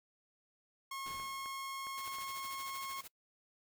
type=tone; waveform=sawtooth; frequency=1084 Hz; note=C#6; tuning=39 cents flat; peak=-37 dBFS; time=0.91-3.01 s; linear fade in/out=5 ms
type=noise with exponential decay; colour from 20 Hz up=pink; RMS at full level=-50 dBFS; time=1.06-1.8 s; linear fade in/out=1 ms; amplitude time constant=160 ms
type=clicks; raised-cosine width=0.5 ms; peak=-37 dBFS; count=5; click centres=1.199 / 1.459 / 1.869 / 2.077 / 2.185 s
type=noise with tremolo; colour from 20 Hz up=white; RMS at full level=-48 dBFS; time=1.97-3.08 s; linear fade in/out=10 ms; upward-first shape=triangle; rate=13 Hz; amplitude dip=85%
effects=noise-tail reverb RT60 0.1 s tail -24 dB re dry